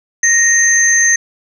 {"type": "tone pair together", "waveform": "sine", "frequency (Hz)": [1864.7, 6276], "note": ["A#6", "G8"], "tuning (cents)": [0, 1], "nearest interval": "octave + major sixth", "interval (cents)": 2101, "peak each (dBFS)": -10, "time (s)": [0.23, 1.16], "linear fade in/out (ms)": 5, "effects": ["tanh soft clip ceiling -1 dBFS"]}